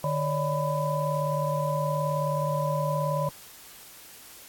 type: tone cluster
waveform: sine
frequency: 150.7 / 561 / 600 / 998 Hz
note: D3 / C#5 / D5 / B5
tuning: +45 / +21 / +37 / +18 cents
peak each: -28 / -30 / -33 / -30 dBFS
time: 0.04-3.29 s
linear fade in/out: 2 ms
effects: white hiss -48 dBFS RMS until 4.48 s + AAC 64 kbps